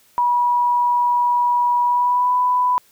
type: tone with pitch glide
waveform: sine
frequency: 970 to 993.8 Hz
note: B5 to B5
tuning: -31 to +11 cents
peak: -14 dBFS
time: 0.18-2.78 s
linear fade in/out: 0 ms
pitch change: +42 cents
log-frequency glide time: 1.84-2.34 s
effects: white hiss -55 dBFS RMS until 2.91 s